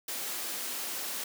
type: high-pass noise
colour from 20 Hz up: white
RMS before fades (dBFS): -36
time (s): 0.08-1.24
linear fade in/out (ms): 5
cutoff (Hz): 200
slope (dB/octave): 48
effects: none